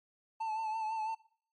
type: tone with vibrato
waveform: triangle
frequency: 880 Hz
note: A5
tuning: in tune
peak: -31 dBFS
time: 0.4-1.15 s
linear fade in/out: 10 ms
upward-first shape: triangle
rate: 6 Hz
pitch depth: 49 cents each way
effects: noise-tail reverb RT60 0.5 s tail -19 dB re dry + MP3 48 kbps